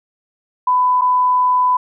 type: tone with dropouts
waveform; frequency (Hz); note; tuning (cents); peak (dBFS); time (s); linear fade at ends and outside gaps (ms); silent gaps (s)
sine; 1000; B5; +21; -11; 0.67-1.77; 5; 1.012-1.017
effects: none